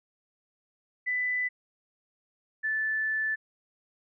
sine tone pair in turn, 1994 / 1751 Hz, B6 / A6, +16 / -9 cents, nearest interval major second, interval 225 cents, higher first, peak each -26 dBFS, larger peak neither, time 1.06-1.49 / 2.63-3.36 s, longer second, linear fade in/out 20 ms, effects none

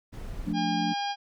brown noise, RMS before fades -37 dBFS, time 0.12-0.54 s, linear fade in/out 20 ms
sine chord, D minor, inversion first, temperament just, 176.2 / 220.2 / 293.7 Hz, F3 / A3 / D4, +16 / +2 / 0 cents, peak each -31 dBFS, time 0.46-0.94 s, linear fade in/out 20 ms
harmonic tone, 809 Hz, G#5, 46 cents flat, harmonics 1 / 2 / 3 / 4 / 5 / 6 / 7, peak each -29 / -39 / -42 / -37 / -49 / -39 / -48 dBFS, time 0.53-1.16 s, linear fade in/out 50 ms
effects none

